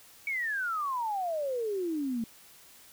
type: exponential sweep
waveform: sine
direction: down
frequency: 2282 to 220.7 Hz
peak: -29 dBFS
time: 0.27-2.24 s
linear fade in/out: 2 ms
effects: white hiss -55 dBFS RMS until 2.92 s